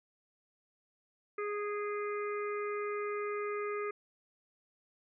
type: harmonic tone with a mistuned harmonic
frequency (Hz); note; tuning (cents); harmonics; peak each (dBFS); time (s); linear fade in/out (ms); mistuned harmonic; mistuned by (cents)
414; G#4; -5; 1 / 3 / 4 / 5 / 6; -35 / -40 / -50 / -45 / -51; 1.38-3.91; 5; 6; -30
effects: none